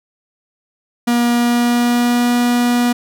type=tone with pitch glide; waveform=45% pulse; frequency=238.9 to 242.2 Hz; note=A#3 to B3; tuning=+43 to -34 cents; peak=-12 dBFS; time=1.07-2.93 s; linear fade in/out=10 ms; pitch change=+23 cents; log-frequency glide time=1.31-2.32 s; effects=none